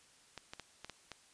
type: clicks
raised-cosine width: 0.2 ms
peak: -27 dBFS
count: 6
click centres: 0.377 / 0.535 / 0.597 / 0.846 / 0.897 / 1.117 s
effects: white hiss -64 dBFS RMS until 1.33 s + resampled to 22050 Hz